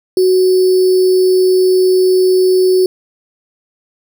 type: tone with sample-and-hold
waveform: sine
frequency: 371.2 Hz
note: F#4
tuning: 6 cents sharp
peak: -7 dBFS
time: 0.17-2.86 s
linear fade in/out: 2 ms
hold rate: 4900 Hz
effects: none